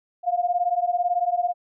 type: beating tone pair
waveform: sine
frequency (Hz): 698.5 / 716.5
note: F5 / F5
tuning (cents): 0 / +44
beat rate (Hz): 18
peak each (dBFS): -23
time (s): 0.23-1.54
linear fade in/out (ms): 50
effects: none

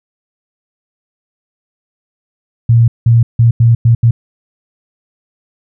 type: tone bursts at uneven times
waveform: sine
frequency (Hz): 116.54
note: A#2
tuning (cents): 0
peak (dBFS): -4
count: 6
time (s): 2.69-2.88 / 3.06-3.23 / 3.39-3.51 / 3.6-3.75 / 3.85-3.95 / 4.03-4.11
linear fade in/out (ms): 5
effects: none

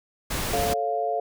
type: noise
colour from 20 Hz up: pink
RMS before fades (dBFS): -28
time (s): 0.3-0.74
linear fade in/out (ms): 10
type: chord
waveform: sine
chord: A augmented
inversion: none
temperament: equal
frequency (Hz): 440 / 554.4 / 698.5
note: A4 / C#5 / E#5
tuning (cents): 0 / 0 / 0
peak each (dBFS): -29 / -31 / -25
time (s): 0.53-1.2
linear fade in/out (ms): 5
effects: none

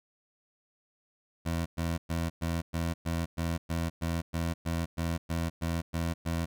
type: tone bursts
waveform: 20% pulse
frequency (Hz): 83.5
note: E2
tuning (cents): +23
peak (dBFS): -24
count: 16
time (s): 1.45-6.46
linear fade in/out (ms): 20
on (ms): 210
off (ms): 110
effects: none

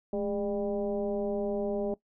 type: tone with frequency modulation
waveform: sine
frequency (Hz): 406.5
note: G#4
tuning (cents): -37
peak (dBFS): -28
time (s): 0.13-1.94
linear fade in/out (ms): 2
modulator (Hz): 194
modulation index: 1.3
effects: noise-tail reverb RT60 0.1 s tail -19 dB re dry

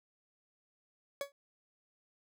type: tone with exponential decay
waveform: 40% pulse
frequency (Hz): 562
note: C#5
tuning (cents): +24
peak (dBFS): -31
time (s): 1.21-1.32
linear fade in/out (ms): 1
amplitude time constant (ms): 23
effects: none

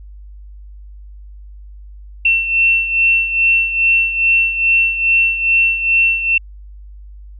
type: beating tone pair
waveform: sine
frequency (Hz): 2700 / 2702.4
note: E7 / E7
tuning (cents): +41 / +42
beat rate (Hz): 2.4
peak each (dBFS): -12 / -18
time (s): 2.25-6.38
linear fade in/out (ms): 5
effects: added 50 Hz sine -33 dBFS peak until 7.39 s

